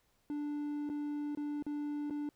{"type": "tone with dropouts", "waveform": "triangle", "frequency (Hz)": 293.7, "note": "D4", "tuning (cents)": 0, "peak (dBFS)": -33, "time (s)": [0.3, 2.29], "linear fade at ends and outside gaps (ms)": 1, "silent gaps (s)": [[0.892, 0.899], [1.35, 1.373], [1.625, 1.665], [2.099, 2.107]], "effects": ["pink hiss -74 dBFS RMS until 2.35 s"]}